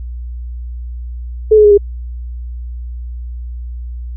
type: tone with pitch steps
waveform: sine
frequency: 432.6 / 423.5 / 414.5 / 405.7 Hz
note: A4 / G#4 / G#4 / G#4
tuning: -29 / +34 / -3 / -41 cents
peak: -3 dBFS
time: 1.51-1.778 s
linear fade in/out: 10 ms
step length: 67 ms
effects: added 60 Hz sine -22 dBFS peak until 4.16 s